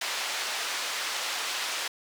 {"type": "band-pass noise", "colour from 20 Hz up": "white", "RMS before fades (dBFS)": -32, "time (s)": [0.01, 1.88], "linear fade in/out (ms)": 5, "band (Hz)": [640, 4800], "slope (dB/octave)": 12, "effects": []}